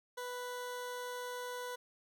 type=tone; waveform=20% pulse; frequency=493.9 Hz; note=B4; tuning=in tune; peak=-35 dBFS; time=0.17-1.76 s; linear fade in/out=10 ms; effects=none